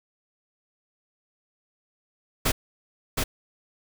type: noise with echo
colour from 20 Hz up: pink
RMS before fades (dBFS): -22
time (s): 2.45-2.52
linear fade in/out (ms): 10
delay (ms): 720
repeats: 1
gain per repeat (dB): -3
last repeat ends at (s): 3.24
effects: none